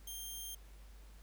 10% pulse tone, 3187 Hz, G7, 28 cents sharp, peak -35 dBFS, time 0.07-0.55 s, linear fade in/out 5 ms, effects added 50 Hz sine -53 dBFS peak until 1.22 s + pink hiss -65 dBFS RMS until 1.22 s

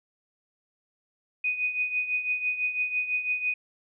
sine tone with tremolo, 2489 Hz, D#7, in tune, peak -22 dBFS, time 1.44-3.54 s, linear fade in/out 5 ms, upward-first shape triangle, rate 6 Hz, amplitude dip 75%, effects none

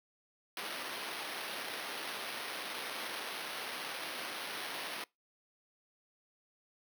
white noise with sample-and-hold, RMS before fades -41 dBFS, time 0.57-5.04 s, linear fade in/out 2 ms, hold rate 7350 Hz, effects noise-tail reverb RT60 0.2 s tail -24 dB re dry + high-pass 300 Hz 12 dB/octave

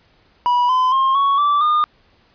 triangle tone with pitch steps, 976 / 1019.8 / 1065.6 / 1113.4 / 1163.4 / 1215.6 Hz, B5 / C6 / C6 / C#6 / D6 / D#6, -21 / -45 / +31 / +7 / -17 / -41 cents, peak -11 dBFS, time 0.46-1.84 s, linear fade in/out 0 ms, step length 230 ms, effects pink hiss -56 dBFS RMS until 2.34 s + resampled to 11025 Hz

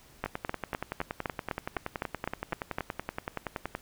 two click trains, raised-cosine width 0.5 ms, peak -15 / -17 dBFS, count 11 / 38, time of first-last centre 0.24-2.785 / 0.26-3.751 s, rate 3.93 / 10.6 Hz, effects pink hiss -57 dBFS RMS until 3.81 s

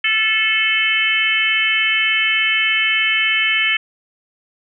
harmonic tone with a mistuned harmonic, 436.6 Hz, A4, 13 cents flat, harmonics 3 / 4 / 5 / 6 / 7, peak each -29 / -21 / -18 / -20 / -20 dBFS, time 0.04-3.77 s, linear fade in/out 5 ms, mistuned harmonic 3, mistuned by +38 cents, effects none

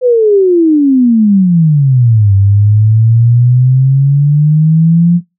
sine exponential two-way sweep, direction down then up, 512 to 97.3 to 176.1 Hz, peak -4 dBFS, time 0.01-5.21 s, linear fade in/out 50 ms, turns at 2.34 s, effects noise-tail reverb RT60 0.2 s tail -21 dB re dry

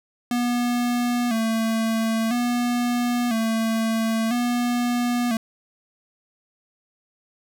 square tone with vibrato, 233.1 Hz, A#3, in tune, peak -21 dBFS, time 0.31-5.37 s, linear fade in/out 2 ms, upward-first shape square, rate 0.5 Hz, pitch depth 67 cents each way, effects none

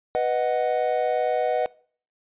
triangle chord, B major, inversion none, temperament equal, 493.9 / 622.3 / 740 Hz, B4 / D#5 / F#5, 0 / 0 / 0 cents, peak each -23 dBFS, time 0.15-1.66 s, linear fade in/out 0 ms, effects noise-tail reverb RT60 0.5 s tail -23 dB re dry + resampled to 8000 Hz

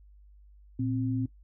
sine tone pair together, 116.13 / 261.6 Hz, A#2 / C4, -6 / 0 cents, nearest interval octave + major second, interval 1406 cents, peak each -30 / -29 dBFS, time 0.79-1.26 s, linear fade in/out 5 ms, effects noise-tail reverb RT60 0.1 s tail -17 dB re dry + added 50 Hz sine -52 dBFS peak until 1.43 s

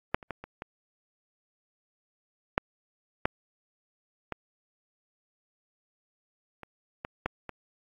clicks, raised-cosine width 0.5 ms, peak -8 / -30 / -18 / -26 / -22 / -7 / -8 / -17 / -27 / -19 / -13 / -22 dBFS, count 12, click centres 0.145 / 0.228 / 0.307 / 0.44 / 0.621 / 2.579 / 3.255 / 4.323 / 6.633 / 7.049 / 7.26 / 7.493 s, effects AAC 64 kbps

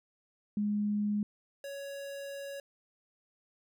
sine / square tone pair in turn, 207.7 / 557.9 Hz, G#3 / C#5, 0 / +11 cents, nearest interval octave + perfect fourth, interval 1711 cents, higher second, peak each -28 / -40 dBFS, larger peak first, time 0.57-1.23 / 1.64-2.6 s, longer second, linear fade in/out 2 ms, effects none

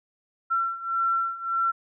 sine beating tone pair, 1353 / 1354.7 Hz, E6 / E6, +45 / +47 cents, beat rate 1.7 Hz, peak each -28 / -25 dBFS, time 0.5-1.72 s, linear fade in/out 20 ms, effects none

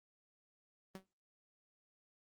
sawtooth tone with exponential decay, 189.7 Hz, F#3, 43 cents sharp, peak -39 dBFS, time 0.95-1.06 s, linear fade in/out 0 ms, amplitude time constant 22 ms, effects noise-tail reverb RT60 0.3 s tail -26 dB re dry + Opus 32 kbps

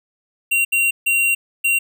square tone bursts at uneven times, 2754 Hz, F7, 25 cents flat, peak -15 dBFS, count 4, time 0.51-0.65 / 0.72-0.91 / 1.06-1.35 / 1.64-1.79 s, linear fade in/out 10 ms, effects none

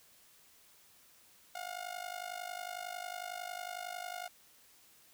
sawtooth tone with amplitude modulation, 716 Hz, F5, 43 cents sharp, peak -33 dBFS, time 1.55-4.28 s, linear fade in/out 5 ms, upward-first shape sine, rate 51 Hz, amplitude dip 85%, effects white hiss -63 dBFS RMS until 5.13 s

